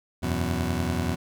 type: chord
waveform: 20% pulse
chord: E suspended second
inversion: none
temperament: just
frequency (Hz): 82.41 / 92.71 / 123.61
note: E2 / F#2 / B2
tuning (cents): 0 / +4 / +2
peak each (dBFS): -23 / -25 / -28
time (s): 0.22-1.16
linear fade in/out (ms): 20
effects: none